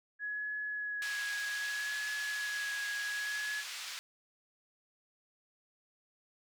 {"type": "tone with vibrato", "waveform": "sine", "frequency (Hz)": 1677, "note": "G#6", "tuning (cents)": 16, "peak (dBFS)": -35, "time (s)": [0.19, 3.64], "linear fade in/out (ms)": 50, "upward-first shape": "sine", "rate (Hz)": 0.65, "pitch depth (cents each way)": 20}
{"type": "band-pass noise", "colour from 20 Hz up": "white", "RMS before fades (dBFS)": -43, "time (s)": [1.02, 3.99], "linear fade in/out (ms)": 0, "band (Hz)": [1500, 4900], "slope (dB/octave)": 12}
{"effects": []}